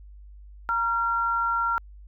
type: tone pair together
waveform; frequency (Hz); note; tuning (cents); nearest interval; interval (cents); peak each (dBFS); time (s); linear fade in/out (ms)
sine; 938 / 1374.9; A#5 / F6; +11 / -27; perfect fifth; 662; -28 / -23; 0.69-1.78; 0
effects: added 50 Hz sine -43 dBFS peak until 2.07 s